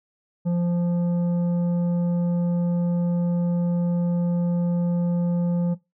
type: tone with tanh clipping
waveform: sine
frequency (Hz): 173.9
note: F3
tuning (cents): -7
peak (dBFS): -21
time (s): 0.45-5.75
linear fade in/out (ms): 20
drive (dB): 8
effects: noise-tail reverb RT60 0.2 s tail -18 dB re dry